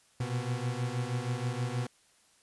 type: beating tone pair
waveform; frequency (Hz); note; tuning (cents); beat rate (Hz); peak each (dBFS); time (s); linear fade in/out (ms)
40% pulse; 120 / 126.3; B2 / B2; -49 / +39; 6.3; -33 / -33; 0.2-1.87; 5
effects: white hiss -65 dBFS RMS until 2.42 s + resampled to 24000 Hz